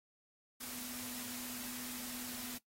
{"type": "tone in noise", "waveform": "sine", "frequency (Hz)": 247, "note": "B3", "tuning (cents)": 0, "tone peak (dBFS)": -50, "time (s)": [0.6, 2.58], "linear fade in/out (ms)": 10, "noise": "white", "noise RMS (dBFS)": -45, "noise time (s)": [0.6, 2.58], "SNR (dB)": -8, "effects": ["noise-tail reverb RT60 0.1 s tail -17 dB re dry", "AAC 48 kbps"]}